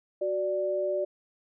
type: tone pair together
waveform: sine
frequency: 371.2 / 587 Hz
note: F#4 / D5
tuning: +6 / -1 cents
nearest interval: minor sixth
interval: 793 cents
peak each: -31 / -27 dBFS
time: 0.21-1.05 s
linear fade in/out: 10 ms
effects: none